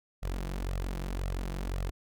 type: tone with flanger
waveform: sawtooth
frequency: 45.75 Hz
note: F#1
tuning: 19 cents flat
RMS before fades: -34 dBFS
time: 0.22-1.91 s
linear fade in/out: 20 ms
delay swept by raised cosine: 1.5 to 6.1 ms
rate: 1.9 Hz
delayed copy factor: +0.7
effects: none